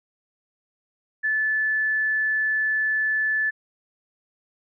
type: tone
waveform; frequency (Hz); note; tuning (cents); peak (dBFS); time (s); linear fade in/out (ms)
sine; 1740; A6; -20; -20; 1.23-3.51; 20
effects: none